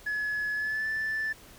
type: tone with pitch glide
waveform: sine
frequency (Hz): 1700 to 1757.9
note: G#6 to A6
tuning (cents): +40 to -2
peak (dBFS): -26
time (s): 0.06-1.33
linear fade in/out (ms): 10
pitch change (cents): +58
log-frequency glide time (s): 0.54-0.88
effects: tanh soft clip ceiling -26 dBFS + pink hiss -52 dBFS RMS until 1.58 s